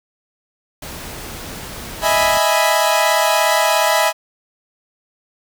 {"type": "noise", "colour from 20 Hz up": "pink", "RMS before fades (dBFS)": -31, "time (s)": [0.82, 2.38], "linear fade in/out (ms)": 5}
{"type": "chord", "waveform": "sawtooth", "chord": "E major seventh", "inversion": "third", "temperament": "equal", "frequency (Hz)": [622.3, 659.3, 830.6, 987.8], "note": ["D#5", "E5", "G#5", "B5"], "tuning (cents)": [0, 0, 0, 0], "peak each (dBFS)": -15, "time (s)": [2.01, 4.13], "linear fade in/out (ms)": 50}
{"effects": []}